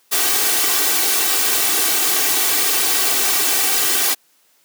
white noise with comb filter, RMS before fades -17 dBFS, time 0.11-4.15 s, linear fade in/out 20 ms, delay 2.6 ms, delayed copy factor +0.8, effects white hiss -58 dBFS RMS until 4.64 s + high-pass 200 Hz 12 dB/octave

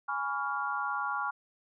sine chord, C# dominant seventh, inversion second, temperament equal with one note detuned, 830.6 / 987.8 / 1126.2 / 1396.9 Hz, G#5 / B5 / C#6 / E#6, 0 / 0 / +27 / 0 cents, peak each -36 / -39 / -35 / -34 dBFS, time 0.08-1.31 s, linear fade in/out 10 ms, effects none

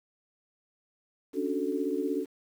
sine chord, D major seventh, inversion third, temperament equal, 277.2 / 293.7 / 370 / 440 Hz, C#4 / D4 / F#4 / A4, 0 / 0 / 0 / 0 cents, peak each -33 dBFS, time 1.33-2.26 s, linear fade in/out 50 ms, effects 9-bit

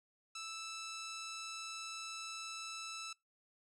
10% pulse tone, 1318.5 Hz, E6, in tune, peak -35 dBFS, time 0.35-3.13 s, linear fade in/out 5 ms, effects noise-tail reverb RT60 0.2 s tail -23 dB re dry + low-pass 9000 Hz 12 dB/octave

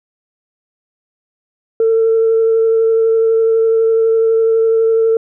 sine tone with vibrato, 450 Hz, A4, 39 cents sharp, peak -8 dBFS, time 1.8-5.17 s, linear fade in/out 2 ms, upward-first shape sine, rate 12 Hz, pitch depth 12 cents each way, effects tanh soft clip ceiling -5 dBFS

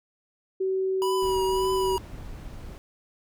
sine tone, 379.9 Hz, F#4, 46 cents sharp, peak -23 dBFS, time 0.6-1.97 s, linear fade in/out 10 ms
square tone with vibrato, 977 Hz, B5, 19 cents flat, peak -28 dBFS, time 1.02-1.98 s, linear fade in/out 0 ms, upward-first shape triangle, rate 1.8 Hz, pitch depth 42 cents each way
brown noise, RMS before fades -39 dBFS, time 1.22-2.78 s, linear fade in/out 0 ms
effects none

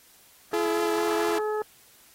harmonic tone, 426.4 Hz, G#4, 46 cents sharp, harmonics 1 / 2 / 3 / 4, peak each -26 / -33 / -36 / -41 dBFS, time 0.53-1.62 s, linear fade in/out 2 ms
sawtooth tone with vibrato, 337.6 Hz, E4, 41 cents sharp, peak -23 dBFS, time 0.53-1.39 s, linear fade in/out 10 ms, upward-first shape triangle, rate 4.4 Hz, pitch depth 25 cents each way
effects white hiss -56 dBFS RMS until 2.14 s + AAC 48 kbps

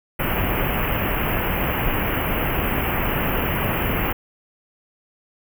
pink band-stop noise, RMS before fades -22 dBFS, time 0.19-4.13 s, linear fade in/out 10 ms, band 3000 to 12000 Hz, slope 96 dB/octave, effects none

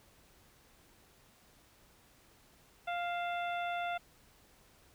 harmonic tone with a mistuned harmonic, 698.5 Hz, F5, in tune, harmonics 1 / 2 / 3 / 4 / 5, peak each -35 / -41 / -45 / -47 / -49 dBFS, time 2.87-3.98 s, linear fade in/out 10 ms, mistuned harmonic 4, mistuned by -71 cents, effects pink hiss -64 dBFS RMS until 4.94 s

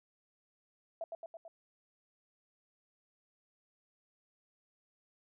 sine tone with echo, 663 Hz, E5, 10 cents sharp, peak -36 dBFS, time 1.01-1.04 s, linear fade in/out 2 ms, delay 110 ms, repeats 4, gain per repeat -3 dB, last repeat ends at 1.48 s, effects none

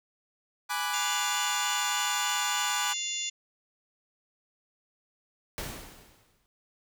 sawtooth chord, G# half-diminished seventh, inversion none, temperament equal, 830.6 / 987.8 / 1174.7 / 1480 Hz, G#5 / B5 / D6 / F#6, 0 / 0 / 0 / 0 cents, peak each -31 dBFS, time 0.69-2.94 s, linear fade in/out 20 ms
harmonic tone, 698.5 Hz, F5, in tune, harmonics 3 / 4 / 5 / 6 / 7 / 8 / 9 / 10, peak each -44 / -37 / -36 / -46 / -46 / -45 / -45 / -34 dBFS, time 0.93-3.3 s, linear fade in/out 10 ms
pink noise with exponential decay, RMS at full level -34 dBFS, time 5.58-6.46 s, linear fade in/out 0 ms, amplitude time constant 190 ms
effects none

